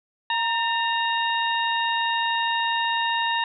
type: harmonic tone with a mistuned harmonic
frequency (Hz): 932.3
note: A#5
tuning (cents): 0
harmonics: 1 / 2 / 3 / 4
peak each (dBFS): -24 / -27 / -29 / -30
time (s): 0.3-3.44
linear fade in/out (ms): 2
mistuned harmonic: 2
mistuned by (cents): -53
effects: none